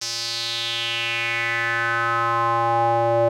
square tone with band-pass filter sweep, 116.54 Hz, A#2, in tune, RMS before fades -22 dBFS, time 0.01-3.29 s, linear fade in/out 10 ms, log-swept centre 5500 to 600 Hz, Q 4.1, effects none

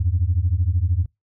sine beating tone pair, 82 / 95 Hz, E2 / F#2, -9 / +46 cents, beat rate 13 Hz, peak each -19 dBFS, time 0-1.06 s, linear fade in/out 10 ms, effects noise-tail reverb RT60 0.2 s tail -26 dB re dry + tanh soft clip ceiling -10 dBFS

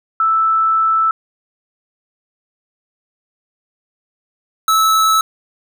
sine / square tone pair in turn, 1318.5 / 1304.9 Hz, E6 / E6, 0 / -18 cents, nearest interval unison, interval 18 cents, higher first, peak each -11 dBFS, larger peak neither, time 0.2-1.11 / 4.68-5.21 s, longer first, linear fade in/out 2 ms, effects none

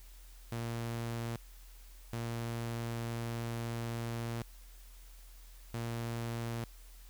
sawtooth tone bursts at uneven times, 116.54 Hz, A#2, in tune, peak -32 dBFS, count 3, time 0.52-1.36 / 2.13-4.42 / 5.74-6.64 s, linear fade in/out 0 ms, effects added 42 Hz sine -51 dBFS peak until 7.09 s + white hiss -61 dBFS RMS until 7.09 s

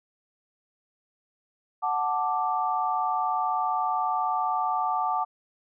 sine chord, D major, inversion first, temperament equal, 740 / 880 / 1174.7 Hz, F#5 / A5 / D6, 0 / 0 / 0 cents, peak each -28 dBFS, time 1.82-5.25 s, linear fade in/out 20 ms, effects none

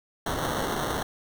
blue noise with sample-and-hold, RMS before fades -29 dBFS, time 0.26-1.03 s, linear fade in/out 5 ms, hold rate 2450 Hz, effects none

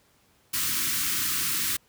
white band-stop noise, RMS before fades -27 dBFS, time 0.53-1.77 s, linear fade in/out 10 ms, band 350 to 1100 Hz, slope 48 dB/octave, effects pink hiss -63 dBFS RMS until 1.88 s + high-pass 60 Hz 12 dB/octave

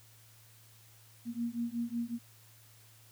sine beating tone pair, 232.7 / 238.1 Hz, A#3 / A#3, -3 / +37 cents, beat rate 5.4 Hz, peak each -36 / -36 dBFS, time 1.25-2.19 s, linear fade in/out 50 ms, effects added 111 Hz sine -60 dBFS peak until 3.11 s + white hiss -61 dBFS RMS until 3.11 s

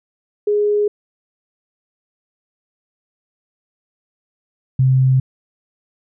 sine tone pair in turn, 415.3 / 130.81 Hz, G#4 / C3, 0 / 0 cents, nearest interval octave + minor sixth, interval 2000 cents, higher first, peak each -13 / -10 dBFS, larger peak second, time 0.47-0.88 / 4.79-5.2 s, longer neither, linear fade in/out 5 ms, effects none

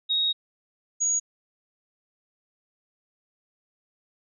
sine tone pair in turn, 3767 / 6712 Hz, A#7 / G#8, +17 / +17 cents, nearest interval minor seventh, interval 1000 cents, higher second, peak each -21 / -21 dBFS, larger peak neither, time 0.09-0.33 / 1-1.2 s, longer first, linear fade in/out 20 ms, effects none

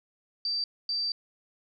sine tone bursts at uneven times, 4662 Hz, D8, 14 cents flat, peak -27 dBFS, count 2, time 0.45-0.64 / 0.89-1.12 s, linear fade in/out 2 ms, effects none

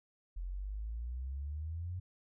sine exponential sweep, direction up, 42.85 to 92.5 Hz, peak -37 dBFS, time 0.36-2 s, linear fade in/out 10 ms, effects none

